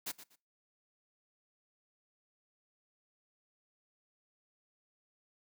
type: noise with echo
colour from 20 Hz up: white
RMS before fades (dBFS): -39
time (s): 0.06-0.12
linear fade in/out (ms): 10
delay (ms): 120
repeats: 2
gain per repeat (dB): -13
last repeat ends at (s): 0.36
effects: noise-tail reverb RT60 0.3 s tail -22 dB re dry + high-pass 150 Hz 12 dB/octave